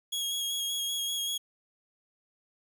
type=tone with vibrato; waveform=sawtooth; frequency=3300 Hz; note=G#7; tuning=12 cents flat; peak=-27 dBFS; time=0.12-1.38 s; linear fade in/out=10 ms; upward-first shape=square; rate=5.2 Hz; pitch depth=17 cents each way; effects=10-bit